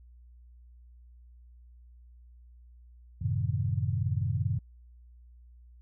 sine chord, F# diminished seventh, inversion none, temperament equal, 92.5 / 110 / 130.81 / 155.56 Hz, F#2 / A2 / C3 / Eb3, 0 / 0 / 0 / 0 cents, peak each -31 / -31 / -32 / -36 dBFS, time 3.21-4.59 s, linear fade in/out 10 ms, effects added 60 Hz sine -51 dBFS peak until 5.81 s

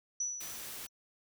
sine tone with exponential decay, 5920 Hz, F#8, in tune, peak -30 dBFS, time 0.2-0.89 s, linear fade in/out 5 ms, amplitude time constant 150 ms
white noise, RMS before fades -44 dBFS, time 0.4-0.87 s, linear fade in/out 10 ms
effects none

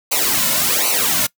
white noise with flanger, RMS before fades -17 dBFS, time 0.11-1.27 s, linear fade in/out 10 ms, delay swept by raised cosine 0.57 to 2.57 ms, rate 1.3 Hz, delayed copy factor -0.9, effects noise-tail reverb RT60 0.1 s tail -22 dB re dry

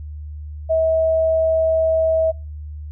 sine tone, 644 Hz, E5, 41 cents flat, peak -14 dBFS, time 0.69-2.32 s, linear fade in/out 20 ms, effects noise-tail reverb RT60 0.3 s tail -25 dB re dry + added 75 Hz sine -29 dBFS peak until 2.91 s

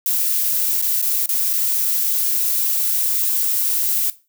violet noise with dropouts, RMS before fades -19 dBFS, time 0.06-4.1 s, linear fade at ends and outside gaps 1 ms, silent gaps 0.815-0.824 / 1.015-1.024 / 1.26-1.291 / 1.531-1.535 s, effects noise-tail reverb RT60 0.3 s tail -17 dB re dry

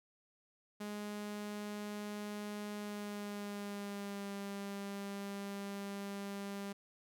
sawtooth tone with pitch glide, 207.7 to 199.58 Hz, G#3 to G3, 0 to +31 cents, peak -37 dBFS, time 0.8-6.73 s, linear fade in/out 10 ms, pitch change -69 cents, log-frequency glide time 2.76-4.33 s, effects none

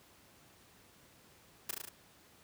white noise with echo, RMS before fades -36 dBFS, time 1.69-1.71 s, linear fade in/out 5 ms, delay 36 ms, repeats 5, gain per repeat -2 dB, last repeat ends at 1.89 s, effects pink hiss -62 dBFS RMS until 2.43 s + high-pass 80 Hz 12 dB/octave

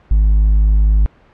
triangle tone with hard clipping, 52.2 Hz, G#1, 10 cents sharp, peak -7 dBFS, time 0.11-1.06 s, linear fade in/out 0 ms, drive 1 dB, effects pink hiss -49 dBFS RMS until 1.33 s + low-pass 2000 Hz 12 dB/octave

